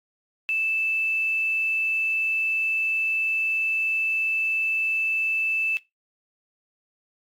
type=tone with quantisation; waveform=sine; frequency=2637 Hz; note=E7; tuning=in tune; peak=-22 dBFS; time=0.49-5.77 s; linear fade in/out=0 ms; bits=8; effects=noise-tail reverb RT60 0.2 s tail -19 dB re dry + AAC 64 kbps